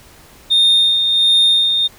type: tone with tremolo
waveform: sine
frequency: 3657 Hz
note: A#7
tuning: 34 cents flat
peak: -6 dBFS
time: 0.5-1.88 s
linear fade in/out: 20 ms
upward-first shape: sine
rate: 1.4 Hz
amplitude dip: 50%
effects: tanh soft clip ceiling -7 dBFS + pink hiss -44 dBFS RMS until 1.98 s